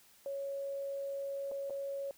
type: tone with dropouts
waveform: sine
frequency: 554.4 Hz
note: C#5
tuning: in tune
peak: -36 dBFS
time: 0.26-2.11 s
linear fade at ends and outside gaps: 1 ms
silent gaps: 1.514-1.518 / 1.698-1.705 s
effects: white hiss -63 dBFS RMS until 2.17 s

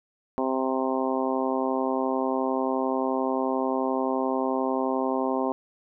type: harmonic tone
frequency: 131.4 Hz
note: C3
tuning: 8 cents sharp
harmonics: 2 / 3 / 4 / 5 / 6 / 7 / 8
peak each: -28 / -30 / -31 / -32 / -33 / -33 / -34 dBFS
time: 0.38-5.52 s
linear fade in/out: 0 ms
effects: none

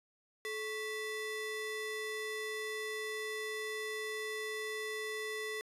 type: ring-modulated tone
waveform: square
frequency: 769 Hz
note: G5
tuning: 33 cents flat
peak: -35 dBFS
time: 0.45-5.61 s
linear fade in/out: 0 ms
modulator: 1200 Hz
effects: resampled to 32000 Hz

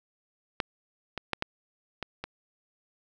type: clicks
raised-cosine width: 0.3 ms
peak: -10 / -17 / -11 / -12 / -17 / -19 dBFS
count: 6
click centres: 0.602 / 1.177 / 1.333 / 1.424 / 2.027 / 2.24 s
effects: none

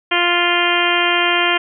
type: harmonic tone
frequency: 349.2 Hz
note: F4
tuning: in tune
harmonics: 1 / 2 / 3 / 4 / 5 / 6 / 7 / 8 / 9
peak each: -22 / -22 / -22 / -22 / -22 / -22 / -22 / -22 / -22 dBFS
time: 0.11-1.58 s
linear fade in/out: 10 ms
effects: none

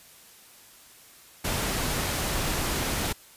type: noise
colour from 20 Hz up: pink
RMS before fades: -28 dBFS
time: 1.44-3.13 s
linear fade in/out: 10 ms
effects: white hiss -52 dBFS RMS until 3.36 s + resampled to 32000 Hz

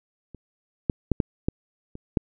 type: clicks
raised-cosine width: 3 ms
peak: -28 / -8 / -7 / -8 / -9 / -25 / -7 dBFS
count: 7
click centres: 0.347 / 0.898 / 1.117 / 1.202 / 1.485 / 1.954 / 2.172 s
effects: none

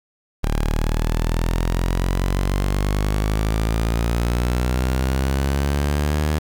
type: exponential sweep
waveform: sawtooth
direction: up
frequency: 36.71 to 77 Hz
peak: -14 dBFS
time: 0.43-6.39 s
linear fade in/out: 10 ms
effects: 7-bit

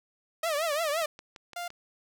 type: tone with vibrato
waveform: sawtooth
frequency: 622.3 Hz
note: D#5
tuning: in tune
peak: -23 dBFS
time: 0.43-1.06 s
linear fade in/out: 5 ms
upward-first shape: triangle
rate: 5.8 Hz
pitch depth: 180 cents each way
type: click train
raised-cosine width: 0.2 ms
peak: -28 dBFS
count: 5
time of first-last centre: 1.02-1.704 s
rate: 5.85 Hz
type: tone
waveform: sawtooth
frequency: 698.5 Hz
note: F5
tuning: in tune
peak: -30 dBFS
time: 1.56-1.68 s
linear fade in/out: 5 ms
effects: none

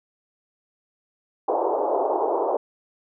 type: band-pass noise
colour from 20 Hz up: pink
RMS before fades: -23 dBFS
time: 1.48-2.57 s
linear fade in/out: 5 ms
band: 360 to 950 Hz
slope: 48 dB/octave
effects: none

